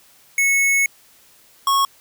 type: tone pair in turn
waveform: square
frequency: 2200 / 1100 Hz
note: C#7 / C#6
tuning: -14 / -14 cents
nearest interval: octave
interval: 1200 cents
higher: first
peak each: -15 dBFS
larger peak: neither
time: 0.38-0.86 / 1.67-1.85 s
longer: first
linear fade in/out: 2 ms
effects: white hiss -52 dBFS RMS until 2 s